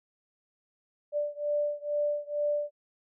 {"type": "beating tone pair", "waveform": "sine", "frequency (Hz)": [587.3, 589.5], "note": ["D5", "D5"], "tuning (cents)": [0, 6], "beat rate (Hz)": 2.2, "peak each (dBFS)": [-30, -31], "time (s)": [1.12, 2.71], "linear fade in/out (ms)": 50, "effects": []}